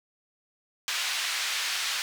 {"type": "band-pass noise", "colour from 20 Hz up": "white", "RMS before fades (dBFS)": -30, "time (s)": [0.88, 2.02], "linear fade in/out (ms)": 0, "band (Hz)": [1400, 4500], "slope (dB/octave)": 12, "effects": []}